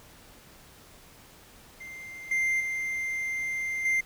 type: tone with level steps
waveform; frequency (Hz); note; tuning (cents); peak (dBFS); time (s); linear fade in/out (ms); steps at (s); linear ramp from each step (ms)
triangle; 2093; C7; 0; -38 / -22 / -27 / -21; 1.8-4.01; 10; 2.31 / 2.6 / 3.85; 5
effects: pink hiss -53 dBFS RMS until 4.05 s